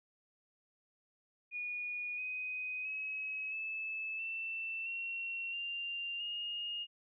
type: tone with pitch steps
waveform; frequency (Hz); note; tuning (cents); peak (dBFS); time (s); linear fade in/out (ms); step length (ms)
sine; 2452 / 2505 / 2559 / 2614 / 2671 / 2729 / 2787 / 2848; D#7 / D#7 / D#7 / E7 / E7 / F7 / F7 / F7; -26 / +11 / +48 / -15 / +22 / -41 / -4 / +33; -37; 1.51-6.87; 50; 670
effects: none